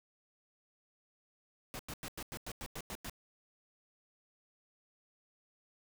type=noise bursts; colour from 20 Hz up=pink; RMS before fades=-43 dBFS; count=10; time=1.74-3.097 s; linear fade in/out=0 ms; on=52 ms; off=93 ms; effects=none